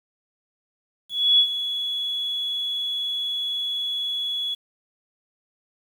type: tone with ADSR envelope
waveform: sine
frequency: 3381 Hz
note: G#7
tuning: 30 cents sharp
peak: -12 dBFS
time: 1.09-4.55 s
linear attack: 300 ms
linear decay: 76 ms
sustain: -12 dB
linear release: 13 ms
effects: 8-bit